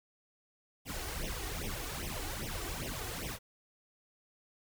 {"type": "noise with flanger", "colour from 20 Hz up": "pink", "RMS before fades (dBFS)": -39, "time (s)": [0.85, 3.39], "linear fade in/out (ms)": 50, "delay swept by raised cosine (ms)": [0.33, 2.73], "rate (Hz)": 2.5, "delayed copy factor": 1, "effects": []}